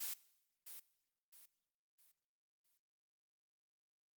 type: noise with echo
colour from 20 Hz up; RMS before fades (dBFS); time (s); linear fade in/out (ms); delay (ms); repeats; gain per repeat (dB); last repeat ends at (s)
blue; -43; 0-0.14; 10; 660; 4; -9; 2.78
effects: noise-tail reverb RT60 1.0 s tail -20 dB re dry + Opus 48 kbps